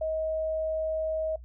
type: tone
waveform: sine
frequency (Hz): 633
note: D#5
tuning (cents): +30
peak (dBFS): -27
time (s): 0.01-1.36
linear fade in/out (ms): 5
effects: noise-tail reverb RT60 0.1 s tail -19 dB re dry + added 60 Hz sine -43 dBFS peak until 1.44 s